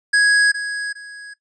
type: tone with echo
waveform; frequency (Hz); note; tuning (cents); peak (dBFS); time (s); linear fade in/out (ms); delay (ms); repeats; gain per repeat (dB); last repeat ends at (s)
square; 1661.2; G#6; 0; -12; 0.13-0.52; 10; 410; 2; -11; 1.34
effects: noise-tail reverb RT60 0.1 s tail -18 dB re dry + resampled to 22050 Hz